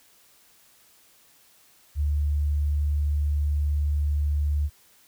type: tone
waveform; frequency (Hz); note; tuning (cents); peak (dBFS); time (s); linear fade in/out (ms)
sine; 73.42; D2; 0; -21; 1.95-4.7; 50
effects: white hiss -58 dBFS RMS until 5.07 s